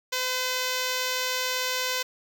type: tone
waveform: 5% pulse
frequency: 509 Hz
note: C5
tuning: 48 cents flat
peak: -14 dBFS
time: 0.12-2.03 s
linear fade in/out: 10 ms
effects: none